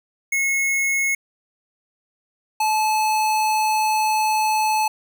square tone pair in turn, 2178 / 864.3 Hz, C#7 / A5, -31 / -31 cents, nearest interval octave + major third, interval 1600 cents, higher first, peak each -19 / -18 dBFS, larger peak second, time 0.32-1.15 / 2.6-4.88 s, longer second, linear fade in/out 5 ms, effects none

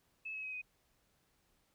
sine tone with pitch steps, 2603 / 2569 / 2535 / 2501 Hz, E7 / E7 / D#7 / D#7, -22 / -45 / +32 / +8 cents, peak -40 dBFS, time 0.25-0.618 s, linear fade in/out 10 ms, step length 92 ms, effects pink hiss -75 dBFS RMS until 1.74 s

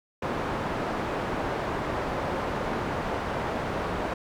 white low-pass noise, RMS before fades -30 dBFS, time 0.22-4.14 s, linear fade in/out 5 ms, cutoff 950 Hz, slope 12 dB/octave, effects none

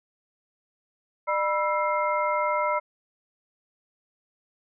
sine tone cluster, 600 / 977 / 1327 / 2113 Hz, D5 / B5 / E6 / C7, +37 / -19 / +11 / +16 cents, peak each -27 / -26 / -29 / -32 dBFS, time 1.27-2.8 s, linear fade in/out 20 ms, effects none

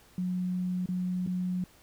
sine tone with dropouts, 181.6 Hz, F#3, 32 cents flat, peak -28 dBFS, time 0.18-1.64 s, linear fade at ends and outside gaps 2 ms, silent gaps 0.859-0.888 / 1.264-1.273 s, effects pink hiss -59 dBFS RMS until 1.82 s

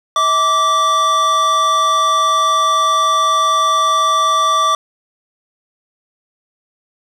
square tone pair together, 643 / 1166.4 Hz, E5 / D6, -43 / -12 cents, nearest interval minor seventh, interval 1031 cents, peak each -24 / -12 dBFS, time 0.16-4.75 s, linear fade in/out 2 ms, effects low-pass 6000 Hz 12 dB/octave + 7-bit

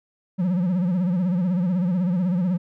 triangle tone with vibrato, 180 Hz, F#3, 47 cents flat, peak -17 dBFS, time 0.38-2.58 s, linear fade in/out 20 ms, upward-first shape sine, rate 16 Hz, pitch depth 110 cents each way, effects none

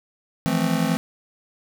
square chord, F major seventh, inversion third, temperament just, 163.7 / 174.61 / 218.3 / 261.9 Hz, E3 / F3 / A3 / C4, -12 / 0 / -13 / +2 cents, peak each -26 dBFS, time 0.46-0.97 s, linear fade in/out 0 ms, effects none

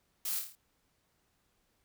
blue noise with echo, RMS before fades -36 dBFS, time 0.25-0.39 s, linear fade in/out 2 ms, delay 27 ms, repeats 6, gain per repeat -4 dB, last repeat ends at 0.552 s, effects pink hiss -75 dBFS RMS until 1.84 s

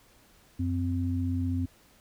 sine tone pair together, 91.5 / 258.8 Hz, F#2 / C4, -19 / -19 cents, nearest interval octave + tritone, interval 1800 cents, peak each -28 / -30 dBFS, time 0.59-1.66 s, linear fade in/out 10 ms, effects pink hiss -60 dBFS RMS until 2 s

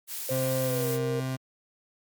blue noise, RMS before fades -35 dBFS, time 0.07-0.99 s, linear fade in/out 50 ms
sine tone with pitch glide, 523.3 to 466.2 Hz, C5 to A#4, 0 to 0 cents, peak -28 dBFS, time 0.29-1.2 s, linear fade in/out 2 ms, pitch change -200 cents, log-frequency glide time 0.63-0.91 s
30% pulse tone, 130.81 Hz, C3, in tune, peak -26 dBFS, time 0.3-1.37 s, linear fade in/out 20 ms
effects MP3 96 kbps

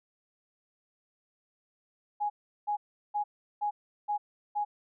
sine tone bursts, 830.6 Hz, G#5, in tune, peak -27 dBFS, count 6, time 2.2-4.65 s, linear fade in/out 20 ms, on 100 ms, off 370 ms, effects none

